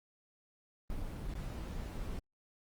brown noise with dropouts, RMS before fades -40 dBFS, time 0.9-2.19 s, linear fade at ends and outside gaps 1 ms, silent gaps 1.339-1.352 s, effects Opus 24 kbps

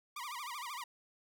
sawtooth tone with vibrato, 1072 Hz, C6, 42 cents sharp, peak -37 dBFS, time 0.16-0.84 s, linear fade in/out 5 ms, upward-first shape sine, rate 13 Hz, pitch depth 220 cents each way, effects none

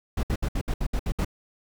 brown noise bursts, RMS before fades -25 dBFS, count 9, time 0.17-1.248 s, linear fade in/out 5 ms, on 62 ms, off 65 ms, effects none

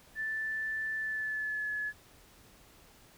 sine tone with pitch glide, 1760 to 1706 Hz, A6 to G#6, 0 to +46 cents, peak -32 dBFS, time 0.15-1.93 s, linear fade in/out 50 ms, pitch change -54 cents, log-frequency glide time 0.97-1.71 s, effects pink hiss -59 dBFS RMS until 3.17 s

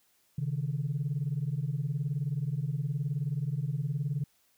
sine beating tone pair, 133.9 / 152.9 Hz, C3 / D#3, +40 / -30 cents, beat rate 19 Hz, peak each -31 dBFS, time 0.38-4.24 s, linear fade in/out 5 ms, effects tanh soft clip ceiling -23 dBFS + white hiss -69 dBFS RMS until 4.57 s

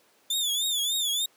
sawtooth tone with vibrato, 3520 Hz, A7, in tune, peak -22 dBFS, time 0.3-1.26 s, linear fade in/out 5 ms, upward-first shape triangle, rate 3.4 Hz, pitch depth 130 cents each way, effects pink hiss -62 dBFS RMS until 1.36 s + high-pass 300 Hz 12 dB/octave

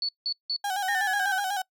sine tone bursts, 4443 Hz, C#8, 3 cents sharp, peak -25 dBFS, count 3, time 0.02-0.564 s, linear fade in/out 2 ms, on 68 ms, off 170 ms
35% pulse tone with vibrato, 781 Hz, G5, 7 cents flat, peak -25 dBFS, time 0.64-1.62 s, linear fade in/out 5 ms, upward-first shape square, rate 8.1 Hz, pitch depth 66 cents each way
sine exponential sweep, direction down, 1864.7 to 1493 Hz, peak -26 dBFS, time 0.88-1.4 s, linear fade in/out 5 ms
effects noise-tail reverb RT60 0.1 s tail -24 dB re dry

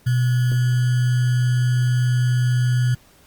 sine tone with sample-and-hold, 124.1 Hz, B2, 9 cents sharp, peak -15 dBFS, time 0.06-2.95 s, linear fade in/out 10 ms, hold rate 1575 Hz, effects pink hiss -53 dBFS RMS until 3.26 s + Opus 24 kbps

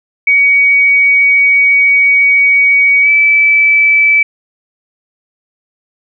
sine tone with pitch glide, 2253 to 2308 Hz, C#7 to D7, +28 to -31 cents, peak -5 dBFS, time 0.27-4.23 s, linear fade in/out 5 ms, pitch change +41 cents, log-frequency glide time 3.02-3.09 s, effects none

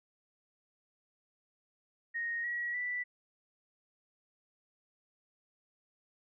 sine tone with pitch steps, 1864.7 / 1917.1 / 1971 Hz, A#6 / A#6 / B6, 0 / +48 / -4 cents, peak -33 dBFS, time 2.14-3.04 s, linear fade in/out 20 ms, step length 300 ms, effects none

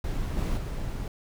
brown noise with level steps, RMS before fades -30 / -27 / -32 dBFS, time 0.04-1.08 s, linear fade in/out 2 ms, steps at 0.37 / 0.57 s, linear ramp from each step 5 ms, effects none

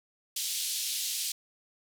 pink band-pass noise, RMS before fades -33 dBFS, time 0.36-1.32 s, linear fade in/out 5 ms, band 3300 to 14000 Hz, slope 24 dB/octave, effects none

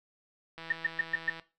click train, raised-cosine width 0.3 ms, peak -28 dBFS, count 135, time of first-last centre 0.58-1.397 s, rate 164 Hz
sine tone bursts, 1813 Hz, A#6, 49 cents flat, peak -24 dBFS, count 5, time 0.7-1.3 s, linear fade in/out 5 ms, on 24 ms, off 120 ms
effects noise-tail reverb RT60 0.3 s tail -17 dB re dry

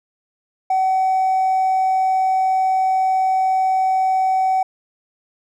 triangle tone with hard clipping, 757 Hz, F#5, 39 cents sharp, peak -14 dBFS, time 0.7-4.63 s, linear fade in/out 5 ms, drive 2 dB, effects none

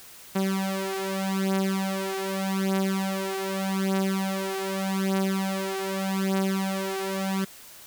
sawtooth beating tone pair, 192.1 / 192.93 Hz, G3 / G3, -35 / -27 cents, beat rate 0.83 Hz, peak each -24 / -24 dBFS, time 0.35-7.45 s, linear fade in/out 10 ms, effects white hiss -47 dBFS RMS until 7.86 s

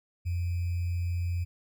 sine tone with sample-and-hold, 87.31 Hz, F2, in tune, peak -27 dBFS, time 0.25-1.45 s, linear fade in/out 20 ms, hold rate 2450 Hz, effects none

